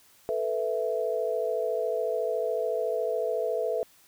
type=chord; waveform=sine; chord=A suspended second; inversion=none; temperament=equal; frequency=440 / 493.9 / 659.3 Hz; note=A4 / B4 / E5; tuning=0 / 0 / 0 cents; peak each=-30 dBFS; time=0.29-3.83 s; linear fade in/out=0 ms; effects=white hiss -59 dBFS RMS until 4.07 s